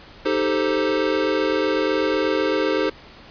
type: chord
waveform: square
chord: A half-diminished seventh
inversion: second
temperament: equal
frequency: 311.1 / 392 / 440 / 523.3 Hz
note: Eb4 / G4 / A4 / C5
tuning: 0 / 0 / 0 / 0 cents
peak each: -25 dBFS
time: 0.25-2.9 s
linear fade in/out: 10 ms
effects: pink hiss -44 dBFS RMS until 3.3 s + resampled to 11025 Hz